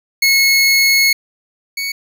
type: tone pair in turn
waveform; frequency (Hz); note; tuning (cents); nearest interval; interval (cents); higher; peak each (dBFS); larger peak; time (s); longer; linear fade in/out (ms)
25% pulse; 2182 / 2227; C#7 / C#7; -28 / +7; unison; 35; second; -6 / -15; first; 0.22-1.13 / 1.77-1.92; first; 5
effects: none